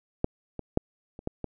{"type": "clicks", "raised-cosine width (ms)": 2, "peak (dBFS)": [-10, -21, -8, -28, -16, -19], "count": 6, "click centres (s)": [0.244, 0.593, 0.774, 1.191, 1.274, 1.443], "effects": []}